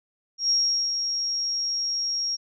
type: tone with ADSR envelope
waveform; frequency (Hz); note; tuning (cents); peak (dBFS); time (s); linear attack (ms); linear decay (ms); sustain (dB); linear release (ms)
sine; 5588; F8; 0; -18; 0.38-2.37; 120; 410; -6; 27
effects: none